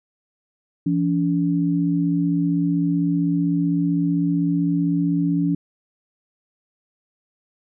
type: tone pair together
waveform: sine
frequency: 169.7 / 285.4 Hz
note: F3 / D4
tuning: -49 / -49 cents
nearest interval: major sixth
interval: 900 cents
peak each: -20 dBFS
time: 0.86-5.55 s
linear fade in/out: 5 ms
effects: none